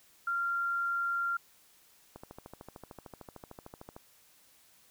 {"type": "tone", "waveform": "sine", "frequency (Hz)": 1385, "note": "F6", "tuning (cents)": -15, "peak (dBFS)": -29, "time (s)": [0.27, 1.37], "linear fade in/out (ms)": 5}
{"type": "click train", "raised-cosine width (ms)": 1, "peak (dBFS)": -31, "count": 25, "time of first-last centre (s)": [2.16, 3.965], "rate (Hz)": 13.3}
{"effects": ["white hiss -63 dBFS RMS until 4.9 s"]}